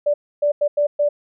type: tone bursts at uneven times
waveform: sine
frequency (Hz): 585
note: D5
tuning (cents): -7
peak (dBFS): -14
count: 5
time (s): 0.06-0.14 / 0.42-0.52 / 0.61-0.68 / 0.77-0.87 / 0.99-1.09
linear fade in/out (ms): 10
effects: none